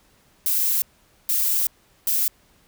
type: noise bursts at uneven times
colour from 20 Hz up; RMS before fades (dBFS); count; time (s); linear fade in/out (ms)
violet; -21; 3; 0.46-0.82 / 1.29-1.67 / 2.07-2.28; 2
effects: pink hiss -59 dBFS RMS until 2.67 s